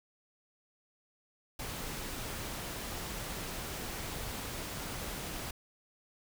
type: noise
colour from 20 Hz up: pink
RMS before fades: -40 dBFS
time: 1.59-5.51 s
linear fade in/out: 5 ms
effects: none